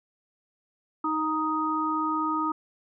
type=harmonic tone; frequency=311.9 Hz; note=D#4; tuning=4 cents sharp; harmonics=1 / 3 / 4; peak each=-29 / -31 / -27 dBFS; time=1.04-2.52 s; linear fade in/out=5 ms; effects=none